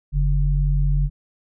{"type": "tone pair together", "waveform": "sine", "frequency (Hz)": [45.07, 143.1], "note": ["F#1", "D3"], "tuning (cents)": [-45, -45], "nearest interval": "octave + minor sixth", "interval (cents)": 2000, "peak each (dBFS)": [-17, -21], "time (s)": [0.12, 1.1], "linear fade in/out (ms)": 50, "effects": []}